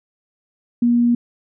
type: tone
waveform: sine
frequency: 238.7 Hz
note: A#3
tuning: 41 cents sharp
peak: -12 dBFS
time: 0.82-1.15 s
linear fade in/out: 5 ms
effects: none